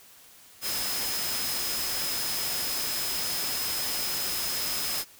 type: tone in noise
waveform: sine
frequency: 5100 Hz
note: D#8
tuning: 42 cents sharp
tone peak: -33 dBFS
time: 0.61-5.05 s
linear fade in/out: 50 ms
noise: white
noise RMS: -31 dBFS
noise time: 0.61-5.05 s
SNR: -5 dB
effects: white hiss -53 dBFS RMS until 5.19 s